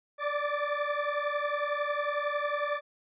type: beating tone pair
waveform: 20% pulse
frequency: 580 / 591 Hz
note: D5 / D5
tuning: -22 / +11 cents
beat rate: 11 Hz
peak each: -26 / -27 dBFS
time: 0.18-2.81 s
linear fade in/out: 50 ms
effects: resampled to 8000 Hz